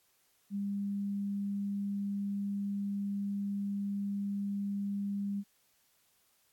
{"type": "tone", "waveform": "sine", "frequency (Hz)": 200.6, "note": "G3", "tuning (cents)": 40, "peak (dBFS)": -32, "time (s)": [0.5, 5.44], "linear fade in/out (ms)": 50, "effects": ["white hiss -71 dBFS RMS until 6.52 s", "AAC 64 kbps"]}